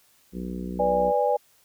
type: harmonic tone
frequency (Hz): 61.74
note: B1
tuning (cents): 0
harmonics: 1 / 3 / 4 / 5 / 6 / 7 / 8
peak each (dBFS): -38 / -32 / -38 / -40 / -40 / -46 / -46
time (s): 0.32-1.13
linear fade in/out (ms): 50
type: chord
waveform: sine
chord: G# diminished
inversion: first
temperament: equal with one note detuned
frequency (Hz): 493.9 / 587.3 / 820.6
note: B4 / D5 / G#5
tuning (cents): 0 / 0 / -21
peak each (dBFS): -24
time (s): 0.79-1.37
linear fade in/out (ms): 10
effects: white hiss -61 dBFS RMS until 1.64 s